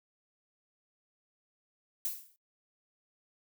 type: noise with exponential decay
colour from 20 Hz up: violet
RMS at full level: -31 dBFS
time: 2.05-2.36 s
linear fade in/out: 0 ms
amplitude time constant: 66 ms
effects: noise-tail reverb RT60 0.1 s tail -18 dB re dry